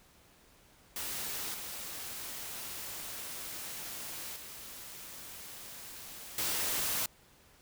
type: noise with level steps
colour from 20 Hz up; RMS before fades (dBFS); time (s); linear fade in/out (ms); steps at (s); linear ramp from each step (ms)
white; -38 / -42 / -47 / -33; 0.96-7.06; 2; 1.54 / 4.36 / 6.38; 2
effects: pink hiss -62 dBFS RMS until 7.61 s